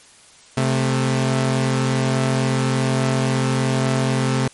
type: tone pair together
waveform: sawtooth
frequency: 131.76 / 220 Hz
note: C3 / A3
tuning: +12 / 0 cents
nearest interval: major sixth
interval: 888 cents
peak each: -14 / -19 dBFS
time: 0.57-4.48 s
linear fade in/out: 5 ms
effects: white hiss -48 dBFS RMS until 4.53 s + MP3 48 kbps